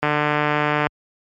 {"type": "click train", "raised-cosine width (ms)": 0.5, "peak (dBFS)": -4, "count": 126, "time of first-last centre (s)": [0.03, 0.869], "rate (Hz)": 149, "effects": ["high-pass 60 Hz 12 dB/octave", "MP3 64 kbps"]}